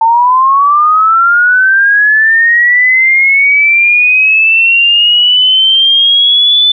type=linear sweep; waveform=sine; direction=up; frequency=890 to 3520 Hz; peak=-4 dBFS; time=0.01-6.72 s; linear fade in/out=5 ms; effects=none